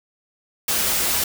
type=noise with comb filter; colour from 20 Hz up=white; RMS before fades=-21 dBFS; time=0.68-1.24 s; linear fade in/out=5 ms; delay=6.8 ms; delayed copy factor=-0.65; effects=none